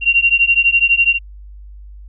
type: beating tone pair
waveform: sine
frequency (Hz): 2754 / 2766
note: F7 / F7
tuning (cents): -25 / -17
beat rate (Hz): 12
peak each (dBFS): -13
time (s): 0.01-1.19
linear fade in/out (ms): 50
effects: added 50 Hz sine -33 dBFS peak until 2.08 s